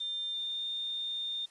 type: tone with pitch glide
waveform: sine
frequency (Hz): 3600 to 3629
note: A7 to A#7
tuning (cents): +39 to -47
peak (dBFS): -33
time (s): 0-1.46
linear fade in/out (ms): 10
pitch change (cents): +14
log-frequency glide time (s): 0.3-0.64
effects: white hiss -61 dBFS RMS until 1.5 s + resampled to 22050 Hz